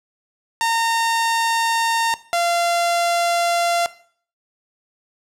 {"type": "tone pair in turn", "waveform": "sawtooth", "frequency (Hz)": [916, 688.8], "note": ["A#5", "F5"], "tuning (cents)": [-31, -24], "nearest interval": "perfect fourth", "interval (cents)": 493, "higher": "first", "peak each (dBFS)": -13, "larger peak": "neither", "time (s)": [[0.61, 2.14], [2.33, 3.86]], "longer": "neither", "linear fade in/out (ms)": 0, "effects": ["noise-tail reverb RT60 0.5 s tail -17 dB re dry", "low-pass 11000 Hz 12 dB/octave"]}